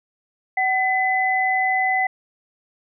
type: tone pair together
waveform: sine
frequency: 756.9 / 2012 Hz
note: F#5 / B6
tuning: +39 / +32 cents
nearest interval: octave + perfect fourth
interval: 1693 cents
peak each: -20 dBFS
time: 0.57-2.07 s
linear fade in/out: 5 ms
effects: none